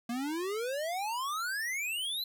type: exponential sweep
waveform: square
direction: up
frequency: 230 to 4115 Hz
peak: -33 dBFS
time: 0.09-2.24 s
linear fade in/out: 5 ms
effects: none